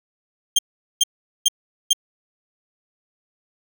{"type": "tone bursts", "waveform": "25% pulse", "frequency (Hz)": 3193, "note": "G7", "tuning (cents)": 31, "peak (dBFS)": -9, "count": 4, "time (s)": [0.56, 1.932], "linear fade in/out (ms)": 5, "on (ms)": 28, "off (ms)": 420, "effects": []}